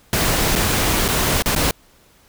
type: noise with dropouts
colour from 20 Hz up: pink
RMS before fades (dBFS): -18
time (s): 0.13-1.71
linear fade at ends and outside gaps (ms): 1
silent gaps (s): 0.554-0.559 / 1.08-1.086 / 1.423-1.459 / 1.551-1.562
effects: pink hiss -53 dBFS RMS until 2.28 s